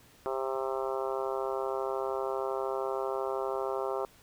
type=harmonic tone; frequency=132.8 Hz; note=C3; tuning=26 cents sharp; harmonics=3 / 4 / 5 / 6 / 7 / 8 / 9 / 10; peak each=-34 / -36 / -38 / -40 / -41 / -42 / -43 / -44 dBFS; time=0.26-4.05 s; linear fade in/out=0 ms; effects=pink hiss -59 dBFS RMS until 4.22 s